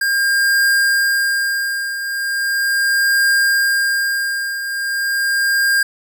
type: tone with tremolo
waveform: square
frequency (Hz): 1607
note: G6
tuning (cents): +43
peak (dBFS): -12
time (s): 0.01-5.83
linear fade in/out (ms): 5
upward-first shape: triangle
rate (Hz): 0.38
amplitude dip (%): 70
effects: none